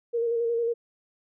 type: tone with vibrato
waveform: sine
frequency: 466.2 Hz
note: A#4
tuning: in tune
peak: -23 dBFS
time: 0.13-0.74 s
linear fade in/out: 20 ms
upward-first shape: square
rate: 11 Hz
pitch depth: 24 cents each way
effects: none